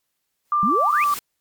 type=noise with exponential growth; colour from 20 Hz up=white; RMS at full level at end=-30 dBFS; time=0.45-1.19 s; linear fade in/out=1 ms; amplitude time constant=160 ms
type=tone with vibrato; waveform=sine; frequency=1177 Hz; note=D6; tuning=3 cents sharp; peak=-16 dBFS; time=0.52-1.14 s; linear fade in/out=2 ms; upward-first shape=square; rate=2.9 Hz; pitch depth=16 cents each way
type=exponential sweep; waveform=sine; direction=up; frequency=179.4 to 2637 Hz; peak=-21 dBFS; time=0.63-1.04 s; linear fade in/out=0 ms
effects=white hiss -75 dBFS RMS until 1.4 s + MP3 96 kbps